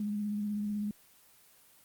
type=tone with vibrato; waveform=sine; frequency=207.7 Hz; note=G#3; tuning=in tune; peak=-31 dBFS; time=0-0.91 s; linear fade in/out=2 ms; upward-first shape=sine; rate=16 Hz; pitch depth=25 cents each way; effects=white hiss -61 dBFS RMS until 1.84 s + Opus 24 kbps